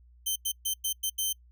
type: tone bursts at uneven times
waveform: 10% pulse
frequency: 3100 Hz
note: G7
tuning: 20 cents flat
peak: -19 dBFS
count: 6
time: 0.26-0.36 / 0.45-0.52 / 0.65-0.74 / 0.84-0.93 / 1.03-1.1 / 1.18-1.33 s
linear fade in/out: 10 ms
effects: noise-tail reverb RT60 0.1 s tail -26 dB re dry + added 60 Hz sine -54 dBFS peak until 1.51 s